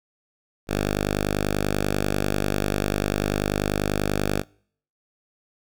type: tone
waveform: 5% pulse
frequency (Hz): 50.2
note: G1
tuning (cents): +42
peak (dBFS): -11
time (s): 0.67-4.44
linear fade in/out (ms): 50
effects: noise-tail reverb RT60 0.6 s tail -26 dB re dry